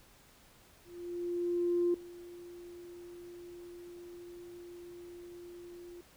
sine tone with ADSR envelope, 349.2 Hz, F4, in tune, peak -25 dBFS, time 0.84-6.01 s, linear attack 1100 ms, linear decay 4 ms, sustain -21 dB, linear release 4 ms, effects tanh soft clip ceiling -21 dBFS + pink hiss -61 dBFS RMS until 6.16 s

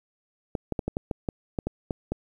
clicks, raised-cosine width 2 ms, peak -14 dBFS, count 11, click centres 0.552 / 0.723 / 0.792 / 0.88 / 0.969 / 1.112 / 1.288 / 1.588 / 1.67 / 1.908 / 2.12 s, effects 9-bit

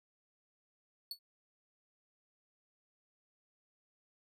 45% pulse tone with exponential decay, 4435 Hz, C#8, in tune, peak -35 dBFS, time 1.11-1.19 s, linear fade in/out 2 ms, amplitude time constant 17 ms, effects none

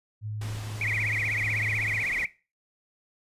sine tone with tremolo, 106.6 Hz, G#2, 46 cents sharp, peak -31 dBFS, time 0.21-2.04 s, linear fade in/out 50 ms, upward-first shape square, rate 1.6 Hz, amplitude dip 25%
pink low-pass noise, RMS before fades -42 dBFS, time 0.41-2.25 s, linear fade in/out 5 ms, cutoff 9800 Hz, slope 12 dB/octave
sine tone with vibrato, 2165 Hz, C#7, 41 cents flat, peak -26 dBFS, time 0.81-2.26 s, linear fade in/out 2 ms, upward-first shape triangle, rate 16 Hz, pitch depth 260 cents each way
effects noise-tail reverb RT60 0.3 s tail -17 dB re dry + resampled to 32000 Hz

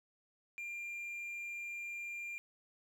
triangle tone, 2391 Hz, D7, 30 cents sharp, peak -39 dBFS, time 0.58-2.38 s, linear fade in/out 0 ms, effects none

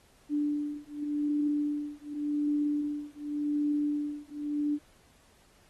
sine beating tone pair, 293.7 / 294.58 Hz, D4 / D4, 0 / +5 cents, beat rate 0.88 Hz, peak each -31 dBFS, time 0.29-4.79 s, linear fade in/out 50 ms, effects pink hiss -63 dBFS RMS until 5.69 s + AAC 32 kbps

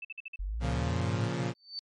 sine tone bursts, 2637 Hz, E7, in tune, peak -37 dBFS, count 5, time 0.02-0.36 s, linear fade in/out 5 ms, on 28 ms, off 50 ms
sine linear sweep, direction up, 42.91 to 123.47 Hz, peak -31 dBFS, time 0.39-1.43 s, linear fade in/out 10 ms
sawtooth chord, Bb minor, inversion none, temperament equal, 116.54 / 138.59 / 174.61 Hz, Bb2 / Db3 / F3, 0 / 0 / 0 cents, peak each -29 / -31 / -31 dBFS, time 0.6-1.54 s, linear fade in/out 50 ms
sine tone with exponential growth, 4547 Hz, C#8, 43 cents sharp, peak -31 dBFS, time 1.55-1.79 s, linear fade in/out 0 ms, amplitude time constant 51 ms
effects low-pass 7000 Hz 12 dB/octave + MP3 48 kbps

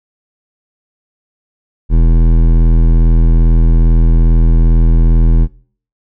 sine tone with hard clipping, 41.2 Hz, E1, in tune, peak -7 dBFS, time 1.89-5.48 s, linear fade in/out 50 ms, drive 14 dB, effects noise-tail reverb RT60 0.5 s tail -23 dB re dry

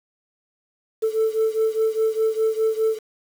sine beating tone pair, 440 / 444.9 Hz, A4 / A4, 0 / +19 cents, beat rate 4.9 Hz, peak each -19 / -21 dBFS, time 1.02-2.99 s, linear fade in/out 20 ms, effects tanh soft clip ceiling -14 dBFS + 7-bit

